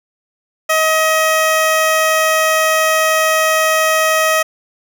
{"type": "tone", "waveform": "15% pulse", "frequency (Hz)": 633, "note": "D#5", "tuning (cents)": 30, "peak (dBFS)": -5, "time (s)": [0.69, 4.43], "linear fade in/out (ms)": 10, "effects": []}